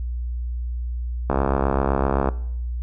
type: click train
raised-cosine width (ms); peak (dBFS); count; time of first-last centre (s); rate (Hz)
1; -6; 68; 1.3-2.288; 67.8
effects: noise-tail reverb RT60 0.7 s tail -19 dB re dry + added 60 Hz sine -24 dBFS peak until 2.82 s